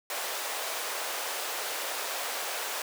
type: high-pass noise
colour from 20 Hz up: pink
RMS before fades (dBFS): -34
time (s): 0.1-2.82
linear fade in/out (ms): 2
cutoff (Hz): 490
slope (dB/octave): 24
effects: none